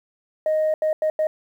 sine tone bursts at uneven times, 622.3 Hz, D#5, in tune, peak -16 dBFS, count 4, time 0.46-0.74 / 0.82-0.93 / 1.02-1.1 / 1.19-1.27 s, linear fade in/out 2 ms, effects tanh soft clip ceiling -15 dBFS + 9-bit

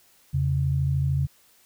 sine tone pair together, 84 / 137.29 Hz, E2 / C#3, +33 / -16 cents, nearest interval major sixth, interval 851 cents, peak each -26 / -22 dBFS, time 0.33-1.27 s, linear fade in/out 20 ms, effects white hiss -59 dBFS RMS until 1.65 s

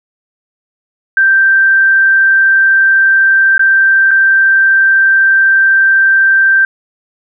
sine tone with dropouts, 1568 Hz, G6, in tune, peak -5 dBFS, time 1.17-6.65 s, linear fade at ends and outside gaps 2 ms, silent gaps 3.58-3.594 / 4.109-4.113 s, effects none

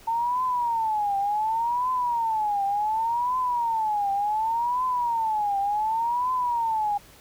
sine tone with vibrato, 899 Hz, A5, 37 cents sharp, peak -22 dBFS, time 0.07-6.98 s, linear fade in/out 10 ms, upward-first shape triangle, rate 0.68 Hz, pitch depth 230 cents each way, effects pink hiss -51 dBFS RMS until 7.2 s

